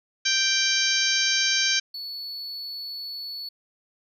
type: harmonic tone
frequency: 784 Hz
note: G5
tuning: in tune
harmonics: 2 / 3 / 4 / 5 / 6 / 7 / 8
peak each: -28 / -28 / -28 / -28 / -28 / -28 / -28 dBFS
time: 0.25-1.8 s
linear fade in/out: 10 ms
type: tone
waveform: triangle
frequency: 4426 Hz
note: C#8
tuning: 3 cents flat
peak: -31 dBFS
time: 1.94-3.49 s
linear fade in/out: 5 ms
effects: none